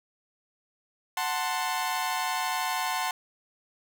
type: chord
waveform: sawtooth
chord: F# diminished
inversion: none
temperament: equal with one note detuned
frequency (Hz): 740 / 885.6 / 1046.5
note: F#5 / A5 / C6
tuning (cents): 0 / +11 / 0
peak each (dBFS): -28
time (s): 1.17-3.11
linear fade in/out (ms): 2
effects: none